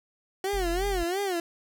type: tone with vibrato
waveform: 30% pulse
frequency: 370 Hz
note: F#4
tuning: in tune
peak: -24 dBFS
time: 0.44-1.4 s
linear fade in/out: 2 ms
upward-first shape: sine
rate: 2.9 Hz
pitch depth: 160 cents each way
type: tone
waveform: triangle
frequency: 43.65 Hz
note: F1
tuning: in tune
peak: -28 dBFS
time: 0.53-1.04 s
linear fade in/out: 10 ms
effects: none